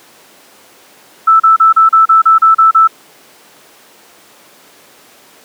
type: tone bursts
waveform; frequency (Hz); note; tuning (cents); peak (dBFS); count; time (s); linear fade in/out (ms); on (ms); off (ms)
sine; 1318.5; E6; 0; -3; 10; 1.27-2.876; 10; 130; 34
effects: pink hiss -42 dBFS RMS until 5.44 s + high-pass 300 Hz 12 dB/octave